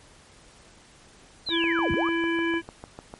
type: linear two-way sweep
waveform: sine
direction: down then up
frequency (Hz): 4239 to 36.71 to 1360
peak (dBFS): -26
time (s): 1.46-2.09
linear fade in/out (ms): 20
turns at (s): 1.92
type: click train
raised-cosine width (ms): 1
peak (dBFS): -24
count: 12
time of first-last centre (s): 1.49-3.139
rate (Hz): 6.67
type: harmonic tone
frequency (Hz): 333.7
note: E4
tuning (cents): +21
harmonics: 1 / 3 / 5 / 7 / 9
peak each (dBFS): -24 / -34 / -30 / -33 / -38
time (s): 1.49-2.62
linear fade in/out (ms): 50
effects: pink hiss -53 dBFS RMS until 3.19 s + MP3 48 kbps